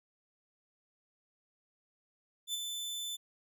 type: tone with ADSR envelope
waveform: sawtooth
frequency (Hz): 3520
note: A7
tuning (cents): 0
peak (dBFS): -29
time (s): 2.47-3.17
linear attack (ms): 69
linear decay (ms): 22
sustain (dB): -5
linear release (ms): 20
effects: none